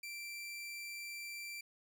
sawtooth tone, 2349 Hz, D7, in tune, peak -40 dBFS, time 0.03-1.61 s, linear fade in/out 5 ms, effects none

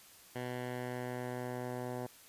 10% pulse tone with low-pass filter sweep, 124.4 Hz, B2, 13 cents sharp, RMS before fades -40 dBFS, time 0.35-2.07 s, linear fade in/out 10 ms, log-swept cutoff 2700 to 1100 Hz, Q 1.1, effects white hiss -58 dBFS RMS until 2.28 s + resampled to 32000 Hz

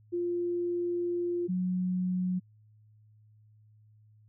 sine tone pair in turn, 349.2 / 182.59 Hz, F4 / F#3, 0 / -23 cents, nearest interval major seventh, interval 1123 cents, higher first, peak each -28 / -27 dBFS, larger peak second, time 0.12-1.48 / 1.48-2.4 s, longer first, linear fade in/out 20 ms, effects added 107 Hz sine -57 dBFS peak until 4.28 s

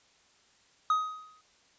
triangle tone with exponential decay, 1257 Hz, D#6, 17 cents sharp, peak -19 dBFS, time 0.9-1.41 s, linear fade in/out 2 ms, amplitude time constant 110 ms, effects white hiss -64 dBFS RMS until 1.78 s + resampled to 16000 Hz

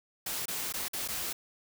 white noise with dropouts, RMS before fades -35 dBFS, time 0.26-1.33 s, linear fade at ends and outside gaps 5 ms, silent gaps 0.457-0.481 / 0.725-0.738 / 0.883-0.933 / 1.078-1.085 s, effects none

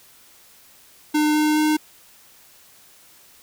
square tone with pitch steps, 302.4 / 304.3 / 306.3 Hz, D#4 / D#4 / D#4, -49 / -38 / -27 cents, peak -17 dBFS, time 1.14-1.77 s, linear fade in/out 10 ms, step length 210 ms, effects white hiss -51 dBFS RMS until 3.42 s

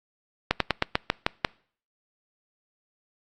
slowing click train, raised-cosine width 0.3 ms, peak -4 dBFS, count 8, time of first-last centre 0.51-1.448 s, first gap 93 ms, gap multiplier 1.12, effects noise-tail reverb RT60 0.5 s tail -25 dB re dry + Opus 48 kbps

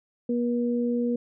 sine tone pair together, 240 / 480.7 Hz, B3 / B4, -49 / -47 cents, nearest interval octave, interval 1202 cents, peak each -24 / -28 dBFS, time 0.29-1.16 s, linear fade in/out 5 ms, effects none

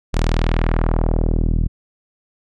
sawtooth tone with low-pass filter sweep, 40.15 Hz, E1, 45 cents flat, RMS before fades -17 dBFS, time 0.13-1.68 s, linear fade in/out 20 ms, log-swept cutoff 8300 to 170 Hz, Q 1.1, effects none

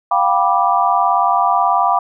sine chord, G dominant seventh, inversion third, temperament just, 705.6 / 784 / 980 / 1176 Hz, F5 / G5 / B5 / D6, +18 / 0 / -14 / +2 cents, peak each -17 dBFS, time 0.11-1.99 s, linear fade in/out 5 ms, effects none

